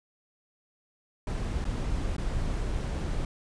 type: noise with dropouts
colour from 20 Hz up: brown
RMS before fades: -30 dBFS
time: 1.27-3.25 s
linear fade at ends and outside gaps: 2 ms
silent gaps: 1.644-1.651 / 2.166-2.181 s
effects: resampled to 22050 Hz